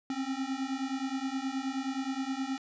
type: beating tone pair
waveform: square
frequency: 261.6 / 271.1 Hz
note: C4 / C#4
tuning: 0 / -38 cents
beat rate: 9.5 Hz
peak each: -36 / -35 dBFS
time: 0.1-2.58 s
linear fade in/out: 2 ms
effects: resampled to 16000 Hz